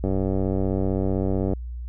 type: click train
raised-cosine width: 2 ms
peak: -12 dBFS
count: 144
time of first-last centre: 0.04-1.534 s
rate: 95.7 Hz
effects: added 60 Hz sine -30 dBFS peak until 1.88 s